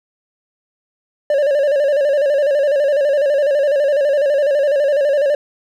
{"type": "tone with vibrato", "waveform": "triangle", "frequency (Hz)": 570, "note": "C#5", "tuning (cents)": 48, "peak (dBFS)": -10, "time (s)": [1.3, 5.35], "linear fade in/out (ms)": 2, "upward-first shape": "square", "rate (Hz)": 12, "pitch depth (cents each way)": 70, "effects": []}